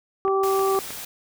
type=harmonic tone; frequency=387.8 Hz; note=G4; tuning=19 cents flat; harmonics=1 / 2 / 3; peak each=-20 / -27 / -25 dBFS; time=0.25-0.79 s; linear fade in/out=0 ms
type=click train; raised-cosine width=0.5 ms; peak=-21 dBFS; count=5; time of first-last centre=0.28-0.906 s; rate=6.39 Hz
type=noise; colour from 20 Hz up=white; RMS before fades=-35 dBFS; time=0.43-1.05 s; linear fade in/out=5 ms
effects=none